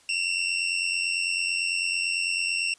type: tone pair together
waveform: sawtooth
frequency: 2671 / 2760 Hz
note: E7 / F7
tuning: +22 / -21 cents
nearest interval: minor second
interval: 57 cents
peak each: -24 dBFS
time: 0.09-2.74 s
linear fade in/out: 2 ms
effects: white hiss -58 dBFS RMS until 2.78 s + resampled to 22050 Hz